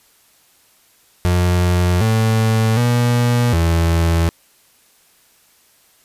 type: tone with pitch steps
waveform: 35% pulse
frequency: 88.9 / 111.2 / 120.6 / 83.4 Hz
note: F2 / A2 / B2 / E2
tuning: +31 / +19 / -41 / +21 cents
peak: -11 dBFS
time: 1.25-4.29 s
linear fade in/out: 0 ms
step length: 760 ms
effects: white hiss -54 dBFS RMS until 6.04 s + resampled to 32000 Hz